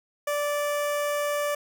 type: tone with notch filter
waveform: sawtooth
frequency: 584 Hz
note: D5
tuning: 10 cents flat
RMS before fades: -27 dBFS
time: 0.27-1.55 s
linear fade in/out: 5 ms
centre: 4100 Hz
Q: 1.5
effects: none